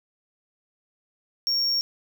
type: tone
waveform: triangle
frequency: 5530 Hz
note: F8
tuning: 18 cents flat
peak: -20 dBFS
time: 1.47-1.81 s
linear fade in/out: 0 ms
effects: none